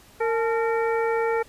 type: harmonic tone with a mistuned harmonic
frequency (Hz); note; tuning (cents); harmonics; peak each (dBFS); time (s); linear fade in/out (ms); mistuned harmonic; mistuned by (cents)
458.5; A#4; -29; 1 / 2 / 3 / 4 / 5; -22 / -28 / -32 / -34 / -36; 0.2-1.43; 10; 2; -90
effects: pink hiss -52 dBFS RMS until 1.48 s + resampled to 32000 Hz